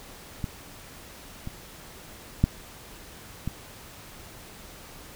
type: clicks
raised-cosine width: 5 ms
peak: -16 / -21 / -6 / -16 dBFS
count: 4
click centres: 0.442 / 1.474 / 2.44 / 3.476 s
effects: pink hiss -46 dBFS RMS until 5.15 s